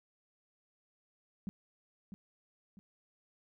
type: tone with echo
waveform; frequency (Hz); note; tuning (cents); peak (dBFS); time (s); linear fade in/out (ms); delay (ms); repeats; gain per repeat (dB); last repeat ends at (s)
sine; 196; G3; 0; -35; 1.47-1.49; 0; 650; 2; -8; 2.79
effects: none